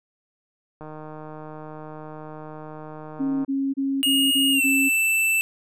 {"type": "click train", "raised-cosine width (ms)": 1, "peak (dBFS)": -25, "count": 407, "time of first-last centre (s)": [0.81, 3.446], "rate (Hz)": 154}
{"type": "tone bursts", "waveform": "sine", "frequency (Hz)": 272.8, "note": "C#4", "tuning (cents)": -28, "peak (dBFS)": -21, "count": 6, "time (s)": [3.19, 4.895], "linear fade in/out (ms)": 20, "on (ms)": 260, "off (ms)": 29}
{"type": "tone with pitch glide", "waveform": "square", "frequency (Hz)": [2861, 2654], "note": ["F7", "E7"], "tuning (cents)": [41, 11], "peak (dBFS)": -19, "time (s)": [4.03, 5.41], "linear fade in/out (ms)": 0, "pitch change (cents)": -130, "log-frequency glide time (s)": [4.52, 4.64]}
{"effects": []}